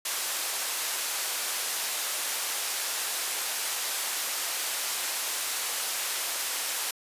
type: band-pass noise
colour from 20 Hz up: white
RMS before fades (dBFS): -31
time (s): 0.05-6.91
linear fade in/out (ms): 5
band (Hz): 560 to 13000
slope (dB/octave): 12
effects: resampled to 32000 Hz